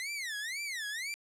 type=tone with vibrato; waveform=sawtooth; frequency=1975.5 Hz; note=B6; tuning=in tune; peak=-32 dBFS; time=0-1.14 s; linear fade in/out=0 ms; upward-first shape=sine; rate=2 Hz; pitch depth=300 cents each way; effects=low-pass 11000 Hz 12 dB/octave